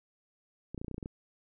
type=clicks; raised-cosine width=3 ms; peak=-26 dBFS; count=10; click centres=0.746 / 0.778 / 0.815 / 0.846 / 0.882 / 0.913 / 0.944 / 0.981 / 1.028 / 1.059 s; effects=none